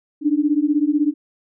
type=beating tone pair; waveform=sine; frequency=288.3 / 304.3 Hz; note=D4 / D#4; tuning=-32 / -38 cents; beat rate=16 Hz; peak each=-18 dBFS; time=0.21-1.14 s; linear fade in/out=50 ms; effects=none